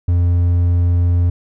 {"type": "tone", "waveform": "triangle", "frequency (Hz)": 87.31, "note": "F2", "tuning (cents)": 0, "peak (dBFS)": -9, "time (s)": [0.08, 1.3], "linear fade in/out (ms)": 5, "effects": []}